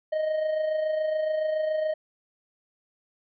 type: tone with amplitude modulation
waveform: triangle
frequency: 622.3 Hz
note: D#5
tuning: in tune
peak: -20 dBFS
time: 0.12-1.94 s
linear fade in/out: 10 ms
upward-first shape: sine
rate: 27.1 Hz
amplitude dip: 45%
effects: resampled to 11025 Hz